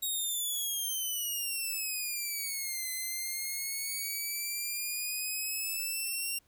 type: exponential two-way sweep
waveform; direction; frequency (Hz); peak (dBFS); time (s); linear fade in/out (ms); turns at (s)
5% pulse; down then up; 3800 to 2040 to 2770; -24; 0.02-6.39; 10; 2.9
effects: pink hiss -69 dBFS RMS until 6.47 s